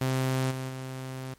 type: tone with level steps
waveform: sawtooth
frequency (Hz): 130.81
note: C3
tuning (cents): 0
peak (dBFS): -21 / -28 / -31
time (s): 0.01-1.34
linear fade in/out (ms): 5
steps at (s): 0.5 / 0.68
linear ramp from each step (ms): 20
effects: pink hiss -61 dBFS RMS until 1.38 s + MP3 64 kbps